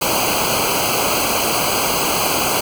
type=noise with comb filter; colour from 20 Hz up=pink; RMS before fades=-18 dBFS; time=0.01-2.61 s; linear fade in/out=10 ms; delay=0.55 ms; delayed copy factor=-0.95; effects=none